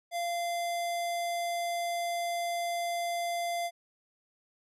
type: tone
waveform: square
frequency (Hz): 690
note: F5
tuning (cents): -21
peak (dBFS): -31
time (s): 0.11-3.71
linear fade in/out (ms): 50
effects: resampled to 32000 Hz